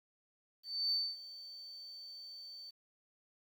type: tone with ADSR envelope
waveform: sine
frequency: 4543 Hz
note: C#8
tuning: 42 cents sharp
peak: -29 dBFS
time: 0.63-2.71 s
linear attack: 290 ms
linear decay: 240 ms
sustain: -18 dB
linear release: 14 ms
effects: tanh soft clip ceiling -25 dBFS + 11-bit